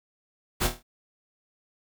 pink noise with echo, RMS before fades -25 dBFS, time 0.6-0.68 s, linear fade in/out 20 ms, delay 25 ms, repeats 6, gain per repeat -6 dB, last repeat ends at 0.83 s, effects none

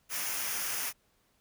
white noise with comb filter, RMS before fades -34 dBFS, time 0.09-0.93 s, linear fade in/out 50 ms, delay 0.25 ms, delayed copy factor -0.55, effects pink hiss -71 dBFS RMS until 1.4 s

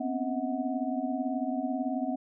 sine tone cluster, 242.7 / 256 / 274.2 / 640 / 735 Hz, B3 / C4 / C#4 / D#5 / F#5, -30 / -38 / -19 / +49 / -12 cents, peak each -39 / -32 / -34 / -37 / -36 dBFS, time 0-2.16 s, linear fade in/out 10 ms, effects none

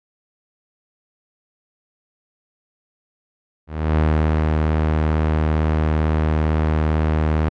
sawtooth tone with ADSR envelope, 77.78 Hz, D#2, in tune, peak -10 dBFS, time 3.67-7.49 s, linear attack 300 ms, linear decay 450 ms, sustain -2 dB, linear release 7 ms, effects low-pass 2000 Hz 12 dB/octave + AAC 64 kbps

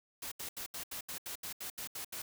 white noise bursts, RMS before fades -42 dBFS, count 12, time 0.22-2.22 s, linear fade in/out 5 ms, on 97 ms, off 76 ms, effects none

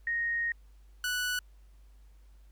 sine / sawtooth tone pair in turn, 1864.7 / 1480 Hz, A#6 / F#6, 0 / 0 cents, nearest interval major third, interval 400 cents, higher first, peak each -28 / -26 dBFS, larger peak second, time 0.07-0.52 / 1.04-1.39 s, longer first, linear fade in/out 2 ms, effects added 50 Hz sine -53 dBFS peak until 2.51 s + pink hiss -71 dBFS RMS until 2.51 s

